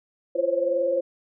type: tone cluster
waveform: sine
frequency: 343.9 / 515 / 537 / 558 Hz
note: F4 / C5 / C5 / C#5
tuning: -27 / -28 / +45 / +11 cents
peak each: -31 / -26 / -23 / -30 dBFS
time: 0.35-1.01 s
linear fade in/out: 10 ms
effects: none